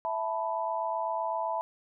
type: chord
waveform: sine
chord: E suspended fourth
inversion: none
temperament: equal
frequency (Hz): 659.3 / 880 / 987.8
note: E5 / A5 / B5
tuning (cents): 0 / 0 / 0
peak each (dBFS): -33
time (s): 0.05-1.61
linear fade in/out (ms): 0
effects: none